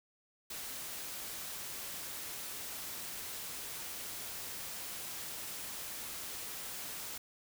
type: noise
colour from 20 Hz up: white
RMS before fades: -43 dBFS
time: 0.5-7.18 s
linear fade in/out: 5 ms
effects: none